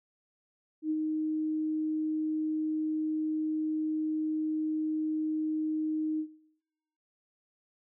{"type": "tone with ADSR envelope", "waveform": "sine", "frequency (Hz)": 311.1, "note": "D#4", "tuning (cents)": 0, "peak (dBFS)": -26, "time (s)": [0.82, 6.27], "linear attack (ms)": 83, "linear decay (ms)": 50, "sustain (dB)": -3, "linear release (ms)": 76, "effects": ["noise-tail reverb RT60 1.0 s tail -20 dB re dry"]}